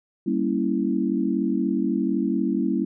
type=chord; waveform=sine; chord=G diminished seventh; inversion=none; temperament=equal; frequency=196 / 233.1 / 277.2 / 329.6 Hz; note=G3 / Bb3 / Db4 / Fb4; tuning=0 / 0 / 0 / 0 cents; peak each=-26 dBFS; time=0.26-2.85 s; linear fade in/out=10 ms; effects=none